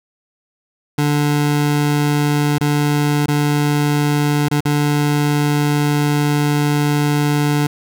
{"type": "tone with dropouts", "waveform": "25% pulse", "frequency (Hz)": 146.83, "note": "D3", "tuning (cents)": 0, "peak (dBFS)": -10, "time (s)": [0.98, 7.67], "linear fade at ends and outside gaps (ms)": 5, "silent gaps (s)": [[2.583, 2.609], [3.261, 3.282], [4.485, 4.512], [4.606, 4.652]], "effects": []}